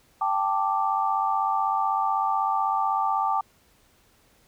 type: chord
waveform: sine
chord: G suspended second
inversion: none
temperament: equal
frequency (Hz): 784 / 880 / 1174.7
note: G5 / A5 / D6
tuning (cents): 0 / 0 / 0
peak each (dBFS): -26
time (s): 0.21-3.41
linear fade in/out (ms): 5
effects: pink hiss -61 dBFS RMS until 4.47 s